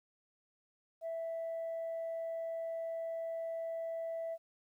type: tone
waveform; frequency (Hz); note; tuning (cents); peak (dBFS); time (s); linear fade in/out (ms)
sine; 659.3; E5; 0; -35; 1.01-4.38; 50
effects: tanh soft clip ceiling -34 dBFS + 12-bit